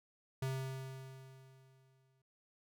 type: tone with exponential decay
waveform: square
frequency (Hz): 132.5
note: C3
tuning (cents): +22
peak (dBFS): -35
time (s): 0.42-2.22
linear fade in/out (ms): 5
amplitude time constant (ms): 390
effects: none